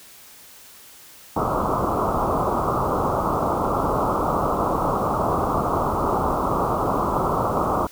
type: low-pass noise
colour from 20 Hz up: white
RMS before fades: -22 dBFS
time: 1.36-7.87 s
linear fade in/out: 5 ms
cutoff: 1300 Hz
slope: 96 dB/octave
effects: white hiss -46 dBFS RMS until 7.91 s